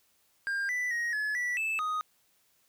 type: tone with pitch steps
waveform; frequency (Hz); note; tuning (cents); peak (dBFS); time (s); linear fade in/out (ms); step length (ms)
triangle; 1602 / 1983 / 1882 / 1708 / 1957 / 2627 / 1247; G6 / B6 / A#6 / G#6 / B6 / E7 / D#6; +37 / +7 / +16 / +48 / -16 / -7 / +3; -27; 0.47-2.01; 0; 220
effects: white hiss -69 dBFS RMS until 2.68 s